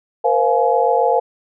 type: tone cluster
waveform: sine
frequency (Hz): 472.5 / 520 / 698 / 844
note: A#4 / C5 / F5 / G#5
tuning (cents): +23 / -11 / -1 / +28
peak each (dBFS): -18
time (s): 0.24-1.2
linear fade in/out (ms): 10
effects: none